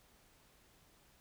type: silence
effects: pink hiss -67 dBFS RMS until 1.2 s